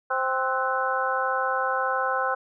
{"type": "harmonic tone with a mistuned harmonic", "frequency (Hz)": 261.6, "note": "C4", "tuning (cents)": 0, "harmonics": [2, 3, 4, 5, 6], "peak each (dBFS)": [-29, -29, -29, -29, -29], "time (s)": [0.1, 2.35], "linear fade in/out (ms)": 10, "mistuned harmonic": 6, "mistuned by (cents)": -86, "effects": []}